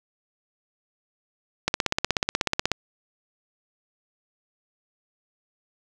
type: click train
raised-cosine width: 0.2 ms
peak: -4 dBFS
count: 18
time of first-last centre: 1.68-2.717 s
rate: 16.4 Hz
effects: none